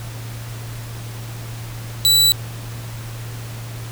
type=tone; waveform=sawtooth; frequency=3950 Hz; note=B7; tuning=in tune; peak=-8 dBFS; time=2.05-2.32 s; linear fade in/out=0 ms; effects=added 115 Hz sine -29 dBFS peak until 3.91 s + pink hiss -37 dBFS RMS until 3.91 s